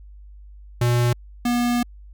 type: tone pair in turn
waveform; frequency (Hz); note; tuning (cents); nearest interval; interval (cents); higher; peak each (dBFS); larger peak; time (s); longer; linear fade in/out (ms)
square; 120.7 / 241.4; B2 / B3; -39 / -39; octave; 1200; second; -17 / -19; first; 0.81-1.13 / 1.45-1.83; second; 5
effects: added 50 Hz sine -40 dBFS peak until 2.13 s